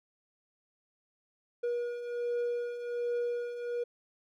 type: beating tone pair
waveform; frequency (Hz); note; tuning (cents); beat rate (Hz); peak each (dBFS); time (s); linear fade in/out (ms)
triangle; 478.9 / 480.2; A#4 / B4; +47 / -49; 1.3; -37 / -30; 1.63-3.84; 10
effects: none